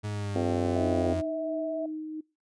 40% pulse exponential sweep, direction down, 105.5 to 86.6 Hz, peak -30 dBFS, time 0.03-1.22 s, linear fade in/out 20 ms
harmonic tone, 86.5 Hz, F2, 16 cents flat, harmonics 3 / 4 / 5 / 6 / 7 / 8 / 9, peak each -30 / -32 / -34 / -36 / -37 / -38 / -39 dBFS, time 0.35-1.14 s, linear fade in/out 10 ms
sine tone with vibrato, 648 Hz, E5, 30 cents flat, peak -30 dBFS, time 0.76-1.86 s, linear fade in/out 5 ms, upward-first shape sine, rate 17 Hz, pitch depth 14 cents each way
sine tone with tremolo, 311.1 Hz, D#4, in tune, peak -32 dBFS, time 0.79-2.21 s, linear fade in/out 10 ms, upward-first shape sine, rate 2.9 Hz, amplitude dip 30%
effects noise-tail reverb RT60 0.3 s tail -25 dB re dry + resampled to 22050 Hz

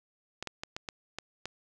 clicks, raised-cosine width 0.2 ms, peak -19 dBFS, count 7, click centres 0.426 / 0.473 / 0.635 / 0.765 / 0.888 / 1.186 / 1.456 s, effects none

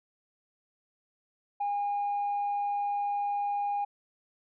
sine tone, 814 Hz, G#5, 35 cents flat, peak -26 dBFS, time 1.6-3.85 s, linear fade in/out 10 ms, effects tanh soft clip ceiling -25 dBFS

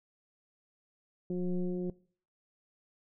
sine tone with frequency modulation, 180 Hz, F#3, 47 cents flat, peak -29 dBFS, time 1.3-1.9 s, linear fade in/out 2 ms, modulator 179 Hz, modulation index 1.1, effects noise-tail reverb RT60 0.5 s tail -23 dB re dry

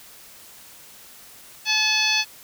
harmonic tone with a mistuned harmonic, 860 Hz, A5, 40 cents flat, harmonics 1 / 2 / 3 / 4 / 5 / 6 / 7, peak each -31 / -29 / -22 / -25 / -24 / -31 / -29 dBFS, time 1.65-2.25 s, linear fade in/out 50 ms, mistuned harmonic 5, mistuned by +47 cents, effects white hiss -46 dBFS RMS until 2.43 s

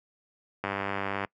click train, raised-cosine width 0.5 ms, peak -15 dBFS, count 61, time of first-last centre 0.64-1.248 s, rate 98.7 Hz, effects noise-tail reverb RT60 0.1 s tail -24 dB re dry + high-pass 100 Hz 12 dB/octave

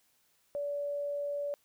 sine tone, 575 Hz, D5, 37 cents flat, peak -32 dBFS, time 0.55-1.54 s, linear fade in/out 0 ms, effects white hiss -71 dBFS RMS until 1.64 s

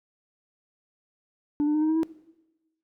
sine tone with pitch steps, 293.7 / 299.5 / 305.5 / 311.5 / 317.7 / 324 Hz, D4 / D4 / D#4 / D#4 / D#4 / E4, 0 / +34 / -32 / +2 / +36 / -30 cents, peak -18 dBFS, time 1.6-2.032 s, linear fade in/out 0 ms, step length 72 ms, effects noise-tail reverb RT60 1.0 s tail -20 dB re dry + tanh soft clip ceiling -20 dBFS

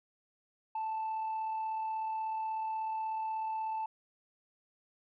sine tone with amplitude modulation, 880 Hz, A5, in tune, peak -30 dBFS, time 0.75-3.86 s, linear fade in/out 5 ms, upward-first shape sine, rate 36.4 Hz, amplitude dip 25%, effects tanh soft clip ceiling -31 dBFS

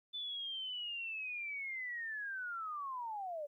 sine linear sweep, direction down, 3520 to 562 Hz, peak -39 dBFS, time 0.13-3.47 s, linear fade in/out 20 ms, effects 13-bit

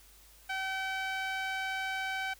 sawtooth tone with band-pass filter, 766 Hz, G5, 40 cents flat, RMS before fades -35 dBFS, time 0.49-2.34 s, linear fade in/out 10 ms, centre 1900 Hz, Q 1.2, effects added 50 Hz sine -60 dBFS peak until 2.39 s + white hiss -59 dBFS RMS until 2.39 s

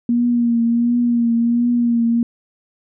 sine tone with vibrato, 236.5 Hz, A#3, 25 cents sharp, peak -13 dBFS, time 0.09-2.23 s, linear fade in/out 2 ms, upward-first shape triangle, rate 1.4 Hz, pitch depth 40 cents each way, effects none

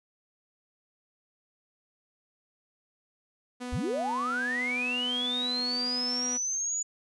sawtooth tone, 247.7 Hz, B3, 5 cents sharp, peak -31 dBFS, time 3.6-6.38 s, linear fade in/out 20 ms
sine linear sweep, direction up, 36.88 to 6940 Hz, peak -28 dBFS, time 3.72-6.83 s, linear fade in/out 10 ms
effects resampled to 24000 Hz

